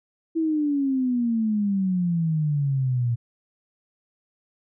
sine exponential sweep, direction down, 329.6 to 116.5 Hz, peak -20 dBFS, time 0.35-3.16 s, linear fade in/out 20 ms, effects none

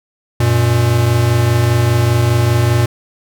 square tone pair together, 93.99 / 119 Hz, F#2 / A#2, +28 / +36 cents, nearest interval major third, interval 408 cents, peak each -17 / -12 dBFS, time 0.4-2.86 s, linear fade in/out 5 ms, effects none

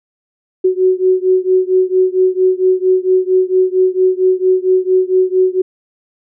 sine beating tone pair, 370 / 374.4 Hz, F#4 / F#4, 0 / +20 cents, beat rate 4.4 Hz, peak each -12 / -13 dBFS, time 0.64-5.62 s, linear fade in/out 10 ms, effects none

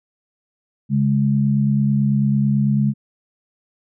sine tone pair together, 138.62 / 207.7 Hz, C#3 / G#3, 0 / 0 cents, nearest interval perfect fifth, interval 700 cents, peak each -17 dBFS, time 0.89-2.94 s, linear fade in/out 50 ms, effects none

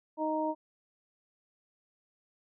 harmonic tone, 311.1 Hz, D#4, in tune, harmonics 1 / 2 / 3, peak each -33 / -33 / -33 dBFS, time 0.17-0.55 s, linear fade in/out 50 ms, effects none

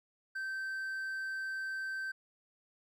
triangle tone, 1553 Hz, G6, 17 cents flat, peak -34 dBFS, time 0.35-2.12 s, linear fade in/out 10 ms, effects none

